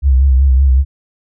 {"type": "tone with vibrato", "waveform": "sine", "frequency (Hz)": 66.6, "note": "C2", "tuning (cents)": 31, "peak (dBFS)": -6, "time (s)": [0.02, 0.85], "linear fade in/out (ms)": 50, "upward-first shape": "sine", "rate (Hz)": 5.3, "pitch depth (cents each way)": 71, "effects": []}